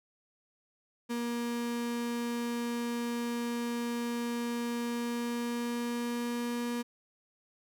35% pulse tone with pitch glide, 237.2 to 239.3 Hz, A#3 to A#3, +30 to +46 cents, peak -30 dBFS, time 1.09-6.83 s, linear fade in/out 20 ms, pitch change +16 cents, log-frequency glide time 4.84-6.68 s, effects none

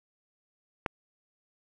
click, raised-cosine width 0.5 ms, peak -13 dBFS, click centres 0.862 s, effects none

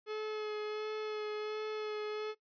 45% pulse tone with vibrato, 427.1 Hz, G#4, 48 cents sharp, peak -36 dBFS, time 0.06-2.35 s, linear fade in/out 50 ms, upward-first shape sine, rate 1.4 Hz, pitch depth 15 cents each way, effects noise-tail reverb RT60 0.1 s tail -19 dB re dry + resampled to 11025 Hz

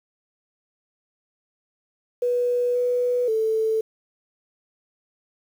sine tone with pitch steps, 488.8 / 492 / 441.5 Hz, B4 / B4 / A4, -18 / -7 / +6 cents, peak -19 dBFS, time 2.22-3.81 s, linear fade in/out 5 ms, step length 530 ms, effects 8-bit

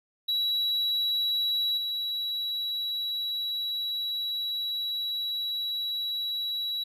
triangle tone with level steps, 3905 Hz, B7, 20 cents flat, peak -23 / -27 dBFS, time 0.28-6.84 s, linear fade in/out 10 ms, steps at 1.77 s, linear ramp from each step 10 ms, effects resampled to 32000 Hz

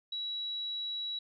sine tone, 3900 Hz, B7, 23 cents flat, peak -34 dBFS, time 0.12-1.19 s, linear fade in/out 5 ms, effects none

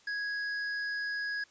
sine tone with hard clipping, 1661.2 Hz, G#6, in tune, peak -34 dBFS, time 0.07-1.44 s, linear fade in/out 5 ms, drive 11 dB, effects white hiss -62 dBFS RMS until 1.5 s + resampled to 16000 Hz

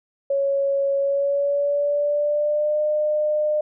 sine tone with pitch glide, 554.4 to 604.6 Hz, C#5 to D#5, 0 to -50 cents, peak -18 dBFS, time 0.3-3.61 s, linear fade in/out 5 ms, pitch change +150 cents, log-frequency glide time 0.98-2.81 s, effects none

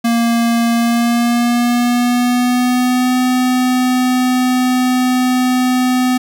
square tone with pitch glide, 233.1 to 252.7 Hz, A#3 to B3, 0 to +40 cents, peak -12 dBFS, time 0.04-6.18 s, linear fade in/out 10 ms, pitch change +140 cents, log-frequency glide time 0.74-3.17 s, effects none

